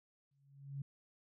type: tone with exponential growth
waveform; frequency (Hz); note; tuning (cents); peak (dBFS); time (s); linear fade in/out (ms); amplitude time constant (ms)
sine; 139.1; C#3; +6; -37; 0.31-0.82; 5; 110
effects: none